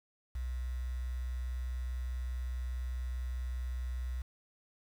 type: tone with quantisation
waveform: sine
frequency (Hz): 62.4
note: B1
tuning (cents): +19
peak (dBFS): -34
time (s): 0.35-4.22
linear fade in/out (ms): 5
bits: 9
effects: none